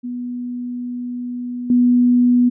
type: tone with level steps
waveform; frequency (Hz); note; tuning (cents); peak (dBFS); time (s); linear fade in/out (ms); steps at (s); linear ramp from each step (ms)
sine; 245.2; B3; -12; -23 / -10; 0.03-2.5; 20; 1.7; 2
effects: none